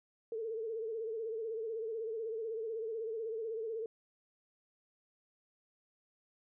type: tone with vibrato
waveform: sine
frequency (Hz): 447.3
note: A4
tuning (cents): +28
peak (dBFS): -36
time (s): 0.32-3.86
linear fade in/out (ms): 2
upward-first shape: sine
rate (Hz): 16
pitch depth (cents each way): 68
effects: none